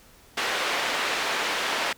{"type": "band-pass noise", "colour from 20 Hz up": "white", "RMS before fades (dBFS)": -27, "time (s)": [0.37, 1.93], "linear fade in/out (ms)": 5, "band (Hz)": [370, 2800], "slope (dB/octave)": 12, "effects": ["pink hiss -54 dBFS RMS until 1.97 s"]}